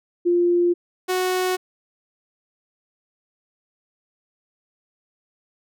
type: tone pair in turn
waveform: sine / sawtooth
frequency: 349.2 / 368.4 Hz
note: F4 / F#4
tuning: 0 / -7 cents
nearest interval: minor second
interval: 93 cents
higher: second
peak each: -15 / -16 dBFS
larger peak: first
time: 0.25-0.74 / 1.08-1.57 s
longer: neither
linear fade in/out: 20 ms
effects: none